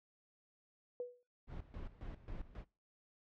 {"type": "tone with exponential decay", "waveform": "sine", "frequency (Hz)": 490.5, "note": "B4", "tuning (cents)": -12, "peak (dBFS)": -36, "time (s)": [1, 1.23], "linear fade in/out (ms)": 1, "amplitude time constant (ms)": 48}
{"type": "noise with tremolo", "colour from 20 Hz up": "brown", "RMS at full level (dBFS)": -46, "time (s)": [1.47, 2.65], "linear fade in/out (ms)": 50, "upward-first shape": "square", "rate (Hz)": 3.7, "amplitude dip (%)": 80}
{"effects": ["noise-tail reverb RT60 0.3 s tail -22 dB re dry", "low-pass 3000 Hz 12 dB/octave"]}